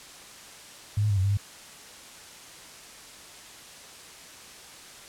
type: tone with pitch steps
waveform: sine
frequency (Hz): 103.7 / 106 / 100.4 / 93.7 / 99.6 / 101.1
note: G#2 / G#2 / G2 / F#2 / G2 / G#2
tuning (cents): -2 / +36 / +42 / +22 / +28 / -46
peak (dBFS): -21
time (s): 0.97-1.372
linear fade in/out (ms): 5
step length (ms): 67
effects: white hiss -46 dBFS RMS until 5.08 s + low-pass 9000 Hz 12 dB/octave